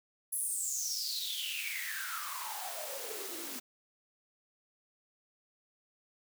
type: noise with high-pass filter sweep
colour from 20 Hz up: white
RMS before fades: -38 dBFS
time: 0.32-3.6 s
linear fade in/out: 10 ms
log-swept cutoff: 11000 to 250 Hz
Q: 9.5
effects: none